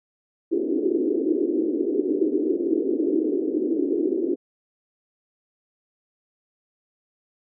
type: band-pass noise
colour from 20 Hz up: white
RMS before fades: -23 dBFS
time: 0.51-4.36 s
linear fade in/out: 20 ms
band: 290 to 390 Hz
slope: 48 dB/octave
effects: none